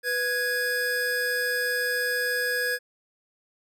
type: tone pair together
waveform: square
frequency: 493.9 / 1662.3 Hz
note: B4 / G#6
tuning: 0 / +1 cents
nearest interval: octave + major sixth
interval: 2101 cents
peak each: -31 / -26 dBFS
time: 0.03-2.79 s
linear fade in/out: 50 ms
effects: none